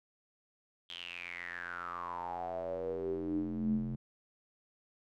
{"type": "tone with band-pass filter sweep", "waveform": "square", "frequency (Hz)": 43.66, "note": "F1", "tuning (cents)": 0, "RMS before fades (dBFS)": -38, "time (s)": [0.89, 3.96], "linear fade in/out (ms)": 10, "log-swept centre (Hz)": [3300, 170], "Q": 9.3, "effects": []}